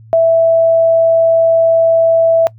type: tone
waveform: sine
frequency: 659.3 Hz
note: E5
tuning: in tune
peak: -6 dBFS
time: 0.13-2.47 s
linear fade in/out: 0 ms
effects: noise-tail reverb RT60 0.1 s tail -23 dB re dry + added 111 Hz sine -36 dBFS peak until 2.58 s